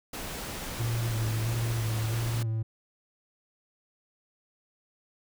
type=noise; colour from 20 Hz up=pink; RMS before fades=-37 dBFS; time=0.13-2.43 s; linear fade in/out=5 ms
type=tone with vibrato; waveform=triangle; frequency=113.5 Hz; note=A#2; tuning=46 cents flat; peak=-25 dBFS; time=0.79-2.63 s; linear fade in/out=10 ms; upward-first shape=square; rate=1.5 Hz; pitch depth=33 cents each way
effects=none